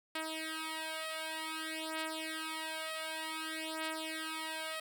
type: beating tone pair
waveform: 5% pulse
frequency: 317.2 / 317.74 Hz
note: D#4 / D#4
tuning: +33 / +36 cents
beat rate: 0.54 Hz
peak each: -30 / -29 dBFS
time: 0.15-4.8 s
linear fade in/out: 5 ms
effects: none